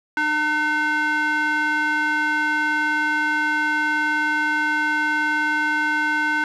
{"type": "tone with band-pass filter", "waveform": "square", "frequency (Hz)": 303.2, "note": "D#4", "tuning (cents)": -45, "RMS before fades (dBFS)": -21, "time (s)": [0.17, 6.44], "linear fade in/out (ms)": 2, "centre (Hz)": 1500, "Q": 2.8, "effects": []}